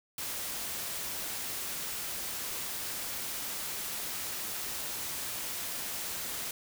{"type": "noise", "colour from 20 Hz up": "white", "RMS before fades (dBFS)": -37, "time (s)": [0.18, 6.51], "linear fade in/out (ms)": 2, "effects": []}